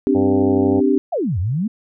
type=chord; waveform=sine; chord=C suspended second; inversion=none; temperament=equal; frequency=261.6 / 293.7 / 392 Hz; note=C4 / D4 / G4; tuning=0 / 0 / 0 cents; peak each=-17 dBFS; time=0.07-0.98 s; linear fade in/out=0 ms
type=harmonic tone; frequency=98 Hz; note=G2; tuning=in tune; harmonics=1 / 2 / 3 / 4 / 5 / 6 / 7 / 8 / 9; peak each=-24 / -27 / -32 / -35 / -27 / -28 / -32 / -30 / -39 dBFS; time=0.14-0.81 s; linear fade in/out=20 ms
type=exponential two-way sweep; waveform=sine; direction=down then up; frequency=776 to 82.41 to 234.7 Hz; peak=-17 dBFS; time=1.12-1.68 s; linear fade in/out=10 ms; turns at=1.39 s
effects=none